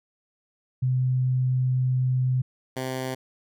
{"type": "tone pair in turn", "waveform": ["sine", "10% pulse"], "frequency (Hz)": [128, 129.94], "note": ["C3", "C3"], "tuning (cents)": [-38, -12], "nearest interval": "unison", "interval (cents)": 26, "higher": "second", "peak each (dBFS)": -20, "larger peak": "neither", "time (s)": [[0.82, 2.42], [2.76, 3.15]], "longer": "first", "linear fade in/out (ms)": 10, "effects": []}